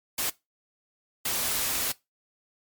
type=noise bursts at uneven times; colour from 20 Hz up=white; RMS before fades=-28 dBFS; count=2; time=0.18-0.3 / 1.25-1.92 s; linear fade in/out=5 ms; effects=noise-tail reverb RT60 0.2 s tail -20 dB re dry + MP3 96 kbps